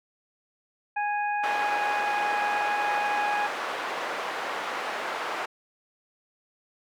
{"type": "harmonic tone", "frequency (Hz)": 828, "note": "G#5", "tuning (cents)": -5, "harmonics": [1, 2, 3], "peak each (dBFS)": [-26, -32, -36], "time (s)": [0.96, 3.47], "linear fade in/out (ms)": 10}
{"type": "band-pass noise", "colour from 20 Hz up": "white", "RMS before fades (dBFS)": -32, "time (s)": [1.43, 5.46], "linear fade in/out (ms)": 10, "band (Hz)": [510, 1400], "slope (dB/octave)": 12}
{"effects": []}